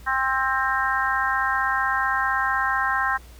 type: harmonic tone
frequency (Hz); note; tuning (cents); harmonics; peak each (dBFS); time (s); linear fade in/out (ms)
264.3; C4; +18; 3 / 4 / 5 / 6 / 7; -28 / -25 / -28 / -25 / -28; 0.06-3.18; 20
effects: added 60 Hz sine -43 dBFS peak until 3.39 s + pink hiss -51 dBFS RMS until 3.39 s